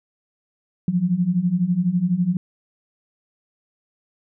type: beating tone pair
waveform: sine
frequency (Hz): 170.5 / 182.5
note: F3 / F#3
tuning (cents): -41 / -24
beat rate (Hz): 12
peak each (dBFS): -22 / -19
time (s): 0.88-2.37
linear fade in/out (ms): 2
effects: none